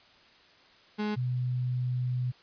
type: tone pair in turn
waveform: 35% pulse / sine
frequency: 210.5 / 125.16 Hz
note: G#3 / B2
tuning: +24 / +24 cents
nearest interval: major sixth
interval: 900 cents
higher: first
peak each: -27 dBFS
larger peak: neither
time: 0.98-1.16 / 1.16-2.32 s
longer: second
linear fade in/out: 20 ms
effects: white hiss -58 dBFS RMS until 2.42 s + resampled to 11025 Hz